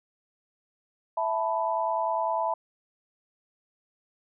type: chord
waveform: sine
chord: E suspended fourth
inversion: none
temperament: just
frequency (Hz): 659.3 / 879 / 988.9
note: E5 / A5 / B5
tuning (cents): 0 / -2 / +2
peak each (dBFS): -29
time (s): 1.17-2.54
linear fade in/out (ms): 5
effects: none